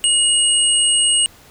sine tone pair together, 2884 / 8508 Hz, F#7 / C9, -45 / +28 cents, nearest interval octave + perfect fifth, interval 1873 cents, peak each -15 dBFS, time 0.04-1.26 s, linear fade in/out 0 ms, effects pink hiss -46 dBFS RMS until 1.5 s

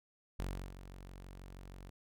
sawtooth tone with ADSR envelope, 46.25 Hz, F#1, in tune, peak -32 dBFS, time 0.39-1.9 s, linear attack 4 ms, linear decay 340 ms, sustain -13 dB, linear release 8 ms, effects none

